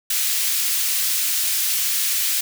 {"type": "high-pass noise", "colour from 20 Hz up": "white", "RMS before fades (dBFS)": -21, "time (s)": [0.1, 2.41], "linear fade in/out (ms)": 5, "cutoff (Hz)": 2300, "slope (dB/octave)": 12, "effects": []}